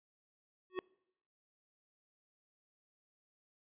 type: tone with exponential growth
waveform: square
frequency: 370 Hz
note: F#4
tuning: in tune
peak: -32 dBFS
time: 0.7-0.79 s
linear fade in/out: 0 ms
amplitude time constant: 18 ms
effects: noise-tail reverb RT60 0.8 s tail -25 dB re dry + resampled to 8000 Hz

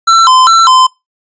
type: tone with vibrato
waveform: square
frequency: 1174.7 Hz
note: D6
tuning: in tune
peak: -4 dBFS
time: 0.07-0.87 s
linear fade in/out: 10 ms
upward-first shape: square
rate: 2.5 Hz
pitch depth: 230 cents each way
effects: noise-tail reverb RT60 0.2 s tail -23 dB re dry + resampled to 16000 Hz

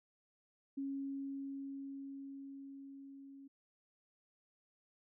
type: tone with level ramp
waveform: sine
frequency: 274.8 Hz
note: C#4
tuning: 15 cents flat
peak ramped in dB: -37 to -52 dBFS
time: 0.77-3.48 s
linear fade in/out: 10 ms
effects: none

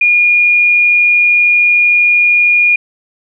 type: tone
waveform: sine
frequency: 2431 Hz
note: D#7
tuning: 41 cents flat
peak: -6 dBFS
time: 0.01-2.76 s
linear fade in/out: 5 ms
effects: none

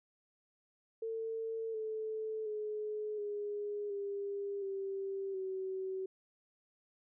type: tone with pitch steps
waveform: sine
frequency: 449.3 / 436.8 / 424.6 / 412.7 / 401.2 / 390 / 379.1 Hz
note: A4 / A4 / G#4 / G#4 / G4 / G4 / F#4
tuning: +36 / -13 / +38 / -11 / +40 / -9 / +42 cents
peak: -36 dBFS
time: 1.02-6.06 s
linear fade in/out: 5 ms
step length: 720 ms
effects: none

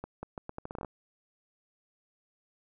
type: accelerating click train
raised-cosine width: 1 ms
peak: -24 dBFS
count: 12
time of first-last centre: 0.04-0.847 s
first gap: 190 ms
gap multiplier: 0.78
effects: none

